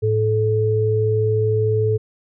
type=tone pair together; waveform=sine; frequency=108.3 / 433.2 Hz; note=A2 / A4; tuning=-27 / -27 cents; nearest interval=2 octaves; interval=2400 cents; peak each=-18 dBFS; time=0.02-1.98 s; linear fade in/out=20 ms; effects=none